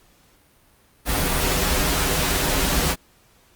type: noise with comb filter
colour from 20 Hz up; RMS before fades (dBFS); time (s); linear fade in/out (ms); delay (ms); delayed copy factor
pink; -21; 1.05-2.96; 50; 9; -0.75
effects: pink hiss -57 dBFS RMS until 3.55 s + Opus 48 kbps